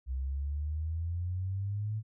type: exponential sweep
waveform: sine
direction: up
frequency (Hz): 63.5 to 110.4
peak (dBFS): -31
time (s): 0.06-2.03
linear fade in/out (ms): 50
effects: none